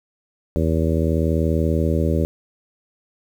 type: harmonic tone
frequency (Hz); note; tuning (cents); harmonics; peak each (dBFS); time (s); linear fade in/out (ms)
80.5; E2; -41; 1 / 2 / 3 / 4 / 5 / 6 / 7; -20 / -23 / -25 / -26 / -27 / -28 / -28; 0.56-2.25; 0
effects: 8-bit